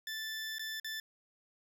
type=tone with dropouts; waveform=20% pulse; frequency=1760 Hz; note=A6; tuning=in tune; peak=-33 dBFS; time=0.07-1 s; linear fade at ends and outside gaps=2 ms; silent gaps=0.584-0.594 / 0.799-0.845 s; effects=12-bit